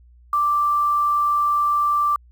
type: tone with quantisation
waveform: sine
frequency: 1174.7 Hz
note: D6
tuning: in tune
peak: -16 dBFS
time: 0.33-2.16 s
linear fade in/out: 2 ms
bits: 7
effects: added 60 Hz sine -47 dBFS peak until 2.31 s